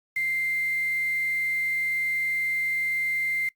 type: tone with quantisation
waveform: sine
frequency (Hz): 2093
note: C7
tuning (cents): 0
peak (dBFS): -24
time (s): 0.16-3.49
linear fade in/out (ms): 5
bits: 7
effects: noise-tail reverb RT60 0.1 s tail -21 dB re dry + Opus 48 kbps